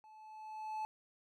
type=tone with level ramp; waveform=triangle; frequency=866 Hz; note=A5; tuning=28 cents flat; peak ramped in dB=-55 to -34 dBFS; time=0.04-0.85 s; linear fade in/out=0 ms; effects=none